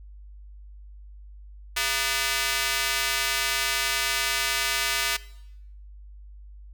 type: tone with high-pass filter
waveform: square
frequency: 135.4 Hz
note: C#3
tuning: 40 cents flat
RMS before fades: -26 dBFS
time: 1.76-5.17 s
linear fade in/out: 10 ms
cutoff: 1900 Hz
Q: 0.92
effects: noise-tail reverb RT60 0.8 s tail -19 dB re dry + added 50 Hz sine -42 dBFS peak until 6.73 s